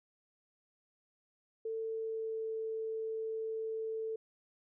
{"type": "tone with pitch glide", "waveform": "sine", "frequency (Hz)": [446.6, 443.5], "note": ["A4", "A4"], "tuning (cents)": [26, 14], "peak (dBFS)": -35, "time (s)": [1.65, 4.16], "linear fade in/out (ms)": 5, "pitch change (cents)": -12, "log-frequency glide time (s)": [1.81, 2.5], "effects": []}